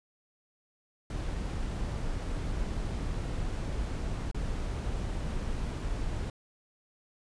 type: noise with dropouts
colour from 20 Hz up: brown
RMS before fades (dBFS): -33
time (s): 1.1-6.3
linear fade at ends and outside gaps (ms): 2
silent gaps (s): 4.314-4.345
effects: resampled to 22050 Hz